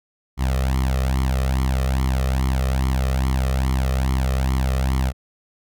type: tone with flanger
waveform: sawtooth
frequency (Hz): 65.41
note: C2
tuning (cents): 0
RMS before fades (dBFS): -20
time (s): 0.37-5.13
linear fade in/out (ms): 50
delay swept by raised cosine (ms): 0.93 to 1.63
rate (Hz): 2.4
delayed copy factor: +0.85
effects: none